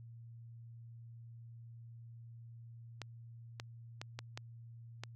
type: clicks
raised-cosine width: 0.2 ms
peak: -25 dBFS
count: 6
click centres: 3.017 / 3.599 / 4.015 / 4.19 / 4.375 / 5.036 s
effects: added 116 Hz sine -50 dBFS peak until 5.15 s